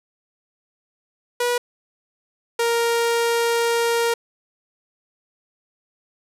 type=tone pair in turn; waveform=sawtooth; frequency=485.5 / 466.7 Hz; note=B4 / A#4; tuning=-30 / +2 cents; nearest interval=minor second; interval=68 cents; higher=first; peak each=-15 / -14 dBFS; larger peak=second; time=1.4-1.58 / 2.59-4.14 s; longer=second; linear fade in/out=5 ms; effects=resampled to 32000 Hz + 9-bit